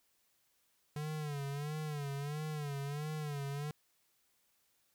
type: tone with vibrato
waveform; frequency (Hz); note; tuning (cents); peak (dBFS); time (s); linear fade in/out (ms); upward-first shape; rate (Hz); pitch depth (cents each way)
square; 146.83; D3; 0; -38; 0.96-3.71; 2; sine; 1.5; 93
effects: white hiss -75 dBFS RMS until 4.94 s